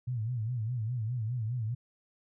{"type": "tone with vibrato", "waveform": "sine", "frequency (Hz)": 116.6, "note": "A#2", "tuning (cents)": 1, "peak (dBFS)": -30, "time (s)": [0.07, 1.75], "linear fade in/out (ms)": 10, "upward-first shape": "sine", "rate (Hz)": 4.9, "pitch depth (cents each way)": 150, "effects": []}